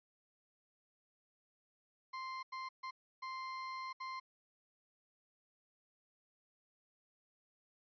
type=tone bursts at uneven times; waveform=35% pulse; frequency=1046.5 Hz; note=C6; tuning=in tune; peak=-40 dBFS; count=5; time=2.13-2.43 / 2.52-2.69 / 2.83-2.91 / 3.22-3.93 / 4-4.2 s; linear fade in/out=10 ms; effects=resampled to 11025 Hz